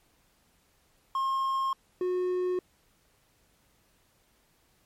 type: tone pair in turn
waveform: triangle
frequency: 1071 / 363.4 Hz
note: C6 / F#4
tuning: +40 / -31 cents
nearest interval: octave + perfect fifth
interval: 1871 cents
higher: first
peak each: -24 dBFS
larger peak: neither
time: 1.15-1.73 / 2.01-2.59 s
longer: neither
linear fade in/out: 2 ms
effects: pink hiss -67 dBFS RMS until 4.85 s + MP3 64 kbps